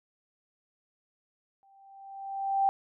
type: tone with exponential growth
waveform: sine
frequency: 784 Hz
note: G5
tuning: in tune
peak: -20 dBFS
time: 1.63-2.69 s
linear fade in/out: 0 ms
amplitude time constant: 230 ms
effects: none